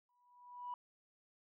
sine tone with exponential growth, 980 Hz, B5, 14 cents flat, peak -38 dBFS, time 0.09-0.74 s, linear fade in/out 2 ms, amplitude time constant 140 ms, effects tanh soft clip ceiling -36 dBFS

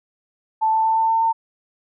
sine tone with pitch steps, 880 / 885.1 / 890.2 / 895.4 / 900.6 / 905.8 Hz, A5 / A5 / A5 / A5 / A5 / A#5, 0 / +10 / +20 / +30 / +40 / -50 cents, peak -15 dBFS, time 0.61-1.33 s, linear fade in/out 20 ms, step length 120 ms, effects none

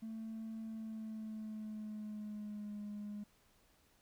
triangle tone with pitch glide, 222.3 to 207.4 Hz, A3 to G#3, +18 to -2 cents, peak -39 dBFS, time 0.02-3.24 s, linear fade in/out 10 ms, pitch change -120 cents, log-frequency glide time 0.65-2.79 s, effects tanh soft clip ceiling -38 dBFS + pink hiss -71 dBFS RMS until 4.01 s

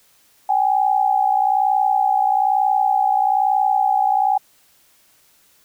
sine tone pair together, 769.5 / 830.6 Hz, G5 / G#5, -32 / 0 cents, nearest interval minor second, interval 132 cents, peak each -17 dBFS, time 0.49-4.38 s, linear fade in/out 5 ms, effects white hiss -56 dBFS RMS until 5.64 s

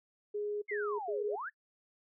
sine tone bursts, 415.3 Hz, G#4, in tune, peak -33 dBFS, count 3, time 0.34-1.358 s, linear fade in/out 10 ms, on 280 ms, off 89 ms
sine exponential two-way sweep, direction down then up, 2217 to 408.9 to 1836 Hz, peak -37 dBFS, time 0.68-1.5 s, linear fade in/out 20 ms, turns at 1.26 s
effects noise-tail reverb RT60 0.1 s tail -23 dB re dry

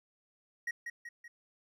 triangle tone with echo, 1892 Hz, A#6, 25 cents sharp, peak -31 dBFS, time 0.67-0.71 s, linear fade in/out 5 ms, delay 190 ms, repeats 3, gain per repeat -5 dB, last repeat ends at 1.28 s, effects none

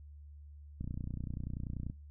click train, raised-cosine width 5 ms, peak -27 dBFS, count 34, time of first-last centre 0.81-1.899 s, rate 30.3 Hz, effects noise-tail reverb RT60 0.2 s tail -18 dB re dry + added 73 Hz sine -49 dBFS peak until 2.1 s

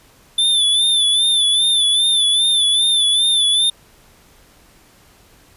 square tone with vibrato, 3520 Hz, A7, in tune, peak -13 dBFS, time 0.38-3.7 s, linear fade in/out 5 ms, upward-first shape sine, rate 2.5 Hz, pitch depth 58 cents each way, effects pink hiss -50 dBFS RMS until 5.56 s + resampled to 32000 Hz

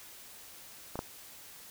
clicks, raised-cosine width 1 ms, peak -23 / -19 dBFS, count 2, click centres 0.956 / 0.991 s, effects white hiss -51 dBFS RMS until 1.7 s

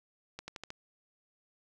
accelerating click train, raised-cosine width 0.2 ms, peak -24 dBFS, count 5, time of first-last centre 0.39-0.704 s, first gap 90 ms, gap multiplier 0.91, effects none

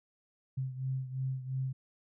sine beating tone pair, 130.81 / 133.71 Hz, C3 / C3, 0 / +38 cents, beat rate 2.9 Hz, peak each -34 / -39 dBFS, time 0.57-1.73 s, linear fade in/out 10 ms, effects none

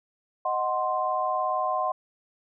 sine chord, C diminished, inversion first, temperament equal, 622.3 / 740 / 1046.5 Hz, Eb5 / Gb5 / C6, 0 / 0 / 0 cents, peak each -30 / -28 / -27 dBFS, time 0.45-1.92 s, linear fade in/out 5 ms, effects none

